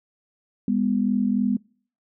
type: tone pair together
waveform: sine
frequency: 203.5 / 246.9 Hz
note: G#3 / B3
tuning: -35 / 0 cents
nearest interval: minor third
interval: 335 cents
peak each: -22 dBFS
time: 0.68-1.57 s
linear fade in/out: 2 ms
effects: noise-tail reverb RT60 0.5 s tail -26 dB re dry